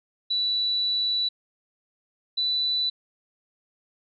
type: tone pair in turn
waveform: sine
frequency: 3951 / 3976 Hz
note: B7 / B7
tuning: 0 / +11 cents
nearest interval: unison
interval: 11 cents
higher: second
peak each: -22 dBFS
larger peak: neither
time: 0.3-1.29 / 2.37-2.9 s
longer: first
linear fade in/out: 10 ms
effects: none